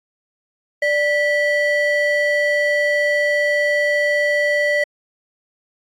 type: ring-modulated tone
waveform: triangle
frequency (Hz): 1276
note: D#6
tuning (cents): +43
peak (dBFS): -10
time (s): 0.82-4.84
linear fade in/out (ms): 5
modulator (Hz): 687
effects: AAC 64 kbps